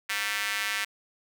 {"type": "tone with high-pass filter", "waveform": "square", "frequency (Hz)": 103.83, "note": "G#2", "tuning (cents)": 0, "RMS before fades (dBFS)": -30, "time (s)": [0.09, 0.85], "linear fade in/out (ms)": 10, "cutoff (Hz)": 1900, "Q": 2.1, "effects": []}